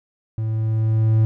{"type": "tone with level ramp", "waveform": "triangle", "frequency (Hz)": 110.4, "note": "A2", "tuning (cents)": 6, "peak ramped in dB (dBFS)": [-19, -10], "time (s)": [0.38, 1.25], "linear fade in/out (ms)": 0, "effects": []}